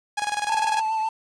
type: tone with tremolo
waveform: sawtooth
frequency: 830.6 Hz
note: G#5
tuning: in tune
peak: -18 dBFS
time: 0.17-0.81 s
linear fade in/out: 10 ms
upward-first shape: square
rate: 20 Hz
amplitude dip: 70%
type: tone with vibrato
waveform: triangle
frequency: 880 Hz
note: A5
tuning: in tune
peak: -20 dBFS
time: 0.49-1.09 s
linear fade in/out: 5 ms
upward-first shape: triangle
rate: 7.3 Hz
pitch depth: 27 cents each way
effects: resampled to 22050 Hz + 8-bit